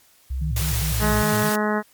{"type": "tone with pitch glide", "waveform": "sine", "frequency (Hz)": [65.41, 60.33], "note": ["C2", "B1"], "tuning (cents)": [0, -40], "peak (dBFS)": -23, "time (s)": [0.3, 1.23], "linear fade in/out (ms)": 10, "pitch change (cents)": -140, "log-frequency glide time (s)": [0.76, 0.9]}
{"type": "tone with vibrato", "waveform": "sine", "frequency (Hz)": 132.5, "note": "C3", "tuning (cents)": 22, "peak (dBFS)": -24, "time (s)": [0.41, 1.5], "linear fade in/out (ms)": 10, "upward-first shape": "square", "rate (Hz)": 4.9, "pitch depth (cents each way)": 280}
{"type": "noise", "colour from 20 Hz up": "white", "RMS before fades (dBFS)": -28, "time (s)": [0.56, 1.56], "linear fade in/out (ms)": 5}
{"type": "harmonic tone", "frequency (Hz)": 211.4, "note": "G#3", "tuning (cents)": 31, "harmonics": [1, 2, 3, 4, 5, 6, 7, 8, 9], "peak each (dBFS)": [-23, -26, -28, -29, -30, -31, -31, -32, -33], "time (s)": [0.99, 1.83], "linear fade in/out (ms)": 50}
{"effects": ["white hiss -56 dBFS RMS until 1.93 s", "MP3 96 kbps"]}